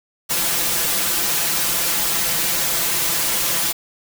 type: noise with comb filter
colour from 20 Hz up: white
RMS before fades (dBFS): -20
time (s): 0.29-3.73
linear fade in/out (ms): 20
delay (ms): 5.9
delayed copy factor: +0.9
effects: none